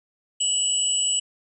sine tone pair together, 2957 / 7894 Hz, F#7 / B8, -2 / -2 cents, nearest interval octave + perfect fourth, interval 1700 cents, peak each -24 / -22 dBFS, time 0.4-1.2 s, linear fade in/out 10 ms, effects none

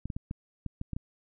clicks, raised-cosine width 5 ms, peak -22 dBFS, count 8, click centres 0.056 / 0.102 / 0.165 / 0.311 / 0.663 / 0.814 / 0.933 / 0.965 s, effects none

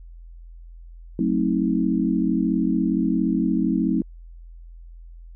sine chord, F# diminished seventh, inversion none, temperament just, 185 / 222 / 266.4 / 319.7 Hz, F#3 / A3 / C4 / Eb4, 0 / +16 / +31 / +47 cents, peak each -24 dBFS, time 1.19-4.02 s, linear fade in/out 2 ms, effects added 42 Hz sine -39 dBFS peak until 5.35 s

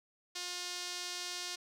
sawtooth tone with band-pass filter, 356.4 Hz, F4, 35 cents sharp, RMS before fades -41 dBFS, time 0.35-1.56 s, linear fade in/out 10 ms, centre 5000 Hz, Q 1.6, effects none

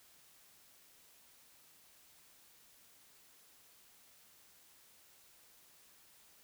silence, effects white hiss -64 dBFS RMS until 6.43 s

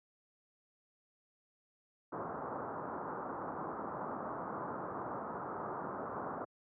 white low-pass noise, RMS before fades -41 dBFS, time 2.12-6.45 s, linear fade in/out 10 ms, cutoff 1300 Hz, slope 48 dB/octave, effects high-pass 150 Hz 12 dB/octave

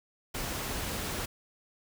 pink noise, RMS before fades -35 dBFS, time 0.34-1.26 s, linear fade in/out 10 ms, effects none

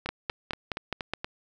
two click trains, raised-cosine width 0.3 ms, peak -16 / -13 dBFS, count 6 / 6, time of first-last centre 0.06-1.245 / 0.09-1.136 s, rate 4.22 / 4.78 Hz, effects none

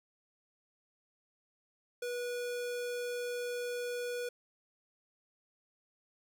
square tone, 486.7 Hz, B4, 25 cents flat, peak -36 dBFS, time 2.02-4.29 s, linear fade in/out 5 ms, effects none

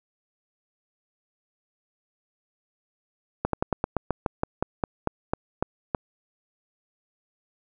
slowing click train, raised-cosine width 1 ms, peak -9 dBFS, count 15, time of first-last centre 3.45-5.948 s, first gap 83 ms, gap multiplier 1.11, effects none

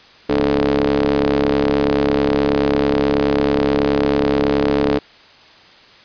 sawtooth ring-modulated tone, 69.3 Hz, C#2, in tune, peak -7 dBFS, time 0.29-4.99 s, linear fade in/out 10 ms, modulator 365 Hz, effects white hiss -45 dBFS RMS until 6.04 s + resampled to 11025 Hz

